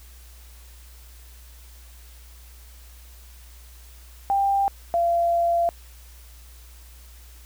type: tone pair in turn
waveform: sine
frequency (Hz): 792 / 684.6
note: G5 / F5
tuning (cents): +18 / -35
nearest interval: minor third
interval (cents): 253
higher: first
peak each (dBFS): -18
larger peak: neither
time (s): 4.3-4.68 / 4.94-5.69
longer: second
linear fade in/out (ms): 0
effects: added 60 Hz sine -44 dBFS peak until 7.45 s + white hiss -52 dBFS RMS until 7.45 s